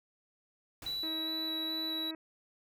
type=noise with exponential decay; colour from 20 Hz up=pink; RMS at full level=-45 dBFS; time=0.82-1.38 s; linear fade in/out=2 ms; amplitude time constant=120 ms
type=tone with vibrato; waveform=triangle; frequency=3925 Hz; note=B7; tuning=11 cents flat; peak=-33 dBFS; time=0.86-2.11 s; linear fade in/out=5 ms; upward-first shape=square; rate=2.4 Hz; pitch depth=8 cents each way
type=harmonic tone; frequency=319.5 Hz; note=D#4; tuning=46 cents sharp; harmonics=1 / 2 / 3 / 4 / 5 / 6 / 7 / 8; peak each=-40 / -50 / -54 / -55 / -56 / -56 / -62 / -61 dBFS; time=1.03-2.15 s; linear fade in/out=2 ms
effects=none